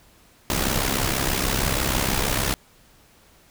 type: noise with amplitude modulation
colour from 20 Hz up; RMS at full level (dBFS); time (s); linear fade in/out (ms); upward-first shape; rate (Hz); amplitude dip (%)
pink; -20; 0.5-2.54; 0; sine; 66.3; 70
effects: pink hiss -55 dBFS RMS until 3.5 s